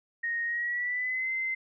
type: tone with pitch glide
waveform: sine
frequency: 1864.7 to 2069 Hz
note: A#6 to C7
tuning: 0 to -20 cents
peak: -28 dBFS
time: 0.23-1.55 s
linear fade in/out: 10 ms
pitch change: +180 cents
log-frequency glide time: 0.45-1.31 s
effects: none